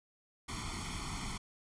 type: noise with comb filter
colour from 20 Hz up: pink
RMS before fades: -40 dBFS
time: 0.48-1.38 s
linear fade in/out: 10 ms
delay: 0.91 ms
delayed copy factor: +1
effects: resampled to 22050 Hz